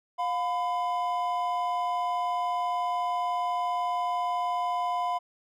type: tone pair together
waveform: triangle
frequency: 710 / 1004.1 Hz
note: F5 / B5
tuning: +28 / +28 cents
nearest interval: tritone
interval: 600 cents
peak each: -27 dBFS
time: 0.18-5.19 s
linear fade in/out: 20 ms
effects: none